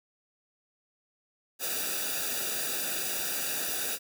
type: noise with comb filter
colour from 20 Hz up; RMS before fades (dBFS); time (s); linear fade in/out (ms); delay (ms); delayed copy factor
white; -32; 1.59-3.99; 50; 0.94; -0.85
effects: none